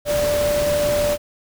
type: tone in noise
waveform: sine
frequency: 587.3 Hz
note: D5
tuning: in tune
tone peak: -17 dBFS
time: 0.05-1.18 s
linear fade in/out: 50 ms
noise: pink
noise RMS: -26 dBFS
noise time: 0.05-1.18 s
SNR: +6 dB
effects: none